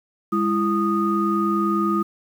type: tone cluster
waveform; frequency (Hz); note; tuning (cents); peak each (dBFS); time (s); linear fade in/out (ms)
sine; 205.1 / 334.8 / 1237; G#3 / E4 / D#6; -21 / +27 / -10; -22; 0.32-2.03; 10
effects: tanh soft clip ceiling -8 dBFS + 8-bit